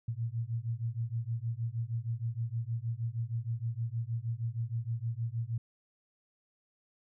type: beating tone pair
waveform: sine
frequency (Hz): 112.5 / 118.9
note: A2 / A#2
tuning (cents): +39 / +35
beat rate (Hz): 6.4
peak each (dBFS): -35 / -35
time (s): 0.08-5.58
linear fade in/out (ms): 5
effects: none